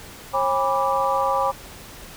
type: tone cluster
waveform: sine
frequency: 542 / 810 / 983 / 1171 Hz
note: C#5 / G#5 / B5 / D6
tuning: -39 / -43 / -8 / -5 cents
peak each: -24 dBFS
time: 0.33-1.52 s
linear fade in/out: 20 ms
effects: pink hiss -41 dBFS RMS until 2.16 s